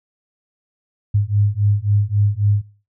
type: beating tone pair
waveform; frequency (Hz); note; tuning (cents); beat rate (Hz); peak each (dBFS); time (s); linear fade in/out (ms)
sine; 101 / 104.7; G#2 / G#2; -48 / +15; 3.7; -17; 1.14-2.62; 10
effects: noise-tail reverb RT60 0.4 s tail -22 dB re dry